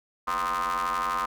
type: ring-modulated tone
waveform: 35% pulse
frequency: 90.7 Hz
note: F#2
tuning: 34 cents flat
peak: -21 dBFS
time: 0.27-1.26 s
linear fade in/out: 10 ms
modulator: 1140 Hz
effects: none